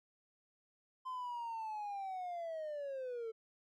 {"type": "linear sweep", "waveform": "triangle", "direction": "down", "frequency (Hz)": [1037, 440], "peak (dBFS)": -37, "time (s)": [1.05, 3.32], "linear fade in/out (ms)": 20, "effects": ["tanh soft clip ceiling -34 dBFS"]}